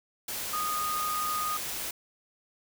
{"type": "tone in noise", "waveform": "sine", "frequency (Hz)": 1235, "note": "D#6", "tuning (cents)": -13, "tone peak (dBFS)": -29, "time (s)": [0.53, 1.57], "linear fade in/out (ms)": 5, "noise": "white", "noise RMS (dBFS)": -35, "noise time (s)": [0.28, 1.91], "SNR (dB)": 3, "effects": []}